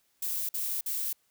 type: noise bursts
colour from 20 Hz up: violet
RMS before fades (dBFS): -32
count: 3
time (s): 0.22-1.13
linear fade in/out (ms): 5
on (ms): 270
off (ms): 50
effects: white hiss -71 dBFS RMS until 1.3 s